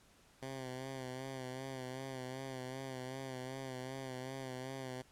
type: tone with vibrato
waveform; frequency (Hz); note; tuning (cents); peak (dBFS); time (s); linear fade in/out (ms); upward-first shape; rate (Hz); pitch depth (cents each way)
10% pulse; 130.7; C3; -1; -34; 0.42-5.02; 5; sine; 2.6; 47
effects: pink hiss -66 dBFS RMS until 5.11 s + low-pass 11000 Hz 12 dB/octave